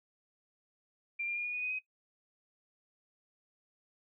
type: tone with pitch steps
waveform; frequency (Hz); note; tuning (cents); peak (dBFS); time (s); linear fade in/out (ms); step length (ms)
sine; 2376 / 2399 / 2423 / 2447 / 2471 / 2496 / 2520; D7 / D7 / D#7 / D#7 / D#7 / D#7 / D#7; +20 / +36 / -47 / -29 / -13 / +5 / +21; -33; 1.19-1.792; 10; 86
effects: noise-tail reverb RT60 0.1 s tail -19 dB re dry